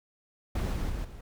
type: noise with level steps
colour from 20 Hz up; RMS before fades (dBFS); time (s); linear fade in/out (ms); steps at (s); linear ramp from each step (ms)
brown; -29 / -31 / -34 / -44; 0.55-1.21; 5; 0.73 / 0.89 / 1.04; 10
effects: none